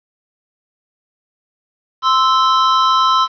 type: tone pair together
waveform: square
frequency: 1041.5 / 1314 Hz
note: C6 / E6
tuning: -8 / -6 cents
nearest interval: major third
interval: 402 cents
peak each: -14 dBFS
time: 2.02-3.28 s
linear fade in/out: 50 ms
effects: resampled to 11025 Hz + 7-bit